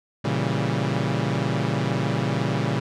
sawtooth chord, A# diminished seventh, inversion none, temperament equal, 116.54 / 138.59 / 164.81 / 196 Hz, A#2 / C#3 / E3 / G3, 0 / 0 / 0 / 0 cents, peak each -23 / -22 / -25 / -25 dBFS, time 0.24-2.8 s, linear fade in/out 10 ms, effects low-pass 5000 Hz 12 dB/octave

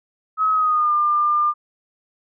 sine tone with pitch glide, 1278 to 1199.3 Hz, D#6 to D6, +46 to +36 cents, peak -15 dBFS, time 0.37-1.54 s, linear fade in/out 50 ms, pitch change -110 cents, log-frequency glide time 0.52-0.93 s, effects none

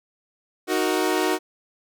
sawtooth chord, D# minor, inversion none, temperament equal, 311.1 / 370 / 466.2 Hz, D#4 / F#4 / A#4, 0 / 0 / 0 cents, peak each -21 / -19 / -24 dBFS, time 0.67-1.39 s, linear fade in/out 50 ms, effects none

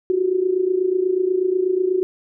sine tone with amplitude modulation, 370 Hz, F#4, in tune, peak -13 dBFS, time 0.1-2.03 s, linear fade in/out 0 ms, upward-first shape sine, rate 28.2 Hz, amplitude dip 75%, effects none

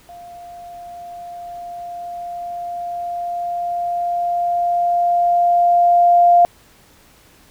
sine tone with level ramp, 698.5 Hz, F5, in tune, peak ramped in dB -35 to -7 dBFS, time 0.09-6.45 s, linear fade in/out 0 ms, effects pink hiss -50 dBFS RMS until 7.5 s

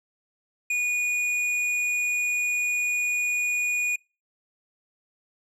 triangle tone with tanh clipping, 2456 Hz, D#7, 23 cents flat, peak -24 dBFS, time 0.7-3.96 s, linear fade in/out 5 ms, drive 14 dB, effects noise-tail reverb RT60 0.3 s tail -25 dB re dry + low-pass 12000 Hz 12 dB/octave

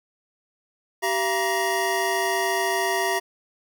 square tone cluster, 386 / 682 / 949 / 1876 Hz, G4 / F5 / A#5 / A#6, -27 / -41 / +31 / +11 cents, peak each -28 dBFS, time 1.02-3.2 s, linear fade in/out 20 ms, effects none

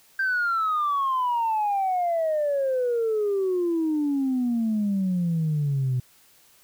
sine exponential sweep, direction down, 1580 to 124.2 Hz, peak -20 dBFS, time 0.19-6 s, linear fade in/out 5 ms, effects tanh soft clip ceiling -18 dBFS + white hiss -57 dBFS RMS until 6.63 s

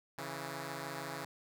5% pulse tone pair together, 138.16 / 164.3 Hz, C#3 / E3, -5 / -5 cents, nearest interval minor third, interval 300 cents, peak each -31 / -32 dBFS, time 0.18-1.25 s, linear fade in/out 2 ms, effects none

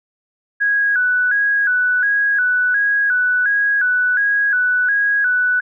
sine tone with vibrato, 1566 Hz, G6, 2 cents flat, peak -13 dBFS, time 0.6-5.61 s, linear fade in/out 20 ms, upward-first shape square, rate 1.4 Hz, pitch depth 90 cents each way, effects none

